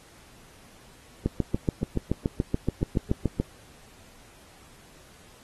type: click train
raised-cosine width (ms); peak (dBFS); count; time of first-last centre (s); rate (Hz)
3; -10; 16; 1.26-3.4; 7.01
effects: pink hiss -54 dBFS RMS until 5.43 s + AAC 32 kbps